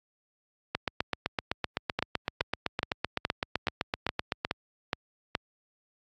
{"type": "two click trains", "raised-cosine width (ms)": 0.3, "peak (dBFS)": [-11, -11], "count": [30, 9], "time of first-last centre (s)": [[0.75, 4.449], [1.99, 5.351]], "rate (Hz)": [7.84, 2.38], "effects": ["high-pass 60 Hz 12 dB/octave", "AAC 64 kbps"]}